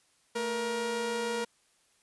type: tone pair together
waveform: sawtooth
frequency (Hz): 223.3 / 473.2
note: A3 / A#4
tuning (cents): +26 / +26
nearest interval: octave + minor second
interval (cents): 1300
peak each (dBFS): -34 / -27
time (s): 0.35-1.45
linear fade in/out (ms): 10
effects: white hiss -68 dBFS RMS until 2.02 s + resampled to 24000 Hz